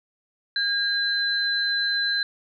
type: tone pair together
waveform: sine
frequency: 1618 / 4052 Hz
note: G#6 / B7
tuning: -46 / +44 cents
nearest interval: octave + major third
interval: 1590 cents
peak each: -24 dBFS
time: 0.56-2.23 s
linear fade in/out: 2 ms
effects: none